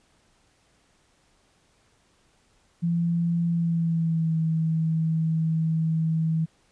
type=tone with pitch glide; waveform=sine; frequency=169.8 to 160.92 Hz; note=F3 to E3; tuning=-48 to -41 cents; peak=-21 dBFS; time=2.82-6.46 s; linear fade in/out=20 ms; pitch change=-93 cents; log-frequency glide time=3.47-4.37 s; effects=pink hiss -64 dBFS RMS until 6.71 s + resampled to 22050 Hz